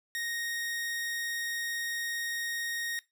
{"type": "tone", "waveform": "sawtooth", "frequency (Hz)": 1864.7, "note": "A#6", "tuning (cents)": 0, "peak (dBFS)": -29, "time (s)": [0.15, 2.99], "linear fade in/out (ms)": 0, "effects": ["noise-tail reverb RT60 0.2 s tail -20 dB re dry"]}